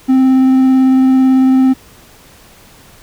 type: tone with vibrato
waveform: triangle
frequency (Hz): 261.6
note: C4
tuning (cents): 0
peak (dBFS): -4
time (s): 0.08-1.74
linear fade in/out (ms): 20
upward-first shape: triangle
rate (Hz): 18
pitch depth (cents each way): 11
effects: pink hiss -42 dBFS RMS until 3.02 s